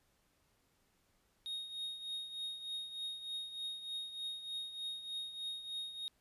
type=tone with tremolo; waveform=triangle; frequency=3729 Hz; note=A#7; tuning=in tune; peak=-36 dBFS; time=1.46-6.08 s; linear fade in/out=0 ms; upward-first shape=triangle; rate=3.3 Hz; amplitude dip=70%; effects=pink hiss -75 dBFS RMS until 6.2 s + resampled to 32000 Hz